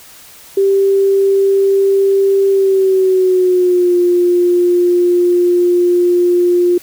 sine tone with pitch glide, 392 to 353.3 Hz, G4 to F4, 0 to +20 cents, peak -8 dBFS, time 0.57-6.78 s, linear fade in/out 5 ms, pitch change -180 cents, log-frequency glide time 2.49-3.95 s, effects white hiss -39 dBFS RMS until 6.82 s

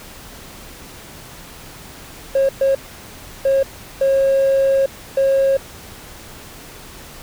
triangle tone bursts at uneven times, 542 Hz, C#5, 39 cents flat, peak -9 dBFS, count 5, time 2.35-2.49 / 2.61-2.75 / 3.45-3.63 / 4.01-4.86 / 5.17-5.57 s, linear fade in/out 5 ms, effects tanh soft clip ceiling -8 dBFS + pink hiss -38 dBFS RMS until 7.22 s

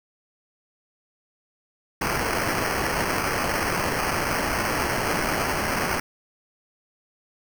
violet noise with sample-and-hold, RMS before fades -25 dBFS, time 2.01-6 s, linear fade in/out 5 ms, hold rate 3675 Hz, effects none

